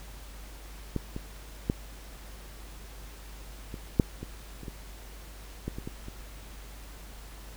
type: clicks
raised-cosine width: 3 ms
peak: -16 / -22 / -12 / -25 / -6 / -24 / -29 / -25 / -19 / -24 / -22 / -28 dBFS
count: 12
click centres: 0.963 / 1.164 / 1.699 / 3.742 / 3.998 / 4.23 / 4.633 / 4.682 / 5.68 / 5.785 / 5.875 / 6.084 s
effects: added 50 Hz sine -44 dBFS peak until 7.56 s + pink hiss -50 dBFS RMS until 7.56 s